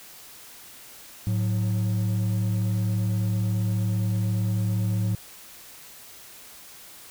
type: tone pair together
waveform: triangle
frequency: 107.85 / 182.7 Hz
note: A2 / F#3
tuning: -34 / -22 cents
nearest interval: major sixth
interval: 912 cents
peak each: -20 / -27 dBFS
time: 1.27-5.15 s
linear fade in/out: 0 ms
effects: tanh soft clip ceiling -14 dBFS + white hiss -46 dBFS RMS until 7.1 s